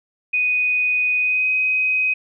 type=tone with pitch glide; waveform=sine; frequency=2489 to 2518 Hz; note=D#7 to D#7; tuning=0 to +20 cents; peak=-16 dBFS; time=0.33-2.14 s; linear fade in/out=10 ms; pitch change=+20 cents; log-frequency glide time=1.19-1.49 s; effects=none